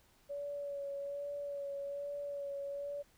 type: tone with vibrato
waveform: sine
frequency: 567 Hz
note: C#5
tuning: 39 cents sharp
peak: -38 dBFS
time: 0.29-3.03 s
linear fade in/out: 20 ms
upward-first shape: sine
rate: 1.2 Hz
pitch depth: 22 cents each way
effects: pink hiss -68 dBFS RMS until 3.17 s